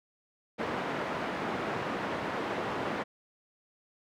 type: band-pass noise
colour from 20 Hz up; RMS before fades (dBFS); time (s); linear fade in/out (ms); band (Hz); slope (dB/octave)
pink; -34; 0.58-3.04; 20; 230 to 1800; 12
effects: none